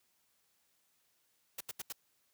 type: noise bursts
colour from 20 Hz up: white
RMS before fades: -41 dBFS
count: 4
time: 1.58-1.925 s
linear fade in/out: 5 ms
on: 27 ms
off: 79 ms
effects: white hiss -75 dBFS RMS until 2.33 s + high-pass 60 Hz 12 dB/octave